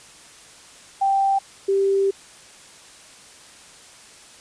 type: tone pair in turn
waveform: sine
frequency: 784 / 392 Hz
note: G5 / G4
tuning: 0 / 0 cents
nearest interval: octave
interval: 1200 cents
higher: first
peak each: -16 dBFS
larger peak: neither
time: 1.01-1.39 / 1.68-2.11 s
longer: second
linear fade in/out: 10 ms
effects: white hiss -46 dBFS RMS until 4.4 s + resampled to 22050 Hz